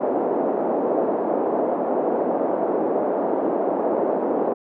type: band-pass noise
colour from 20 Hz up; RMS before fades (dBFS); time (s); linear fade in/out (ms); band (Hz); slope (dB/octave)
white; -22; 0-4.54; 20; 260 to 690; 24
effects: none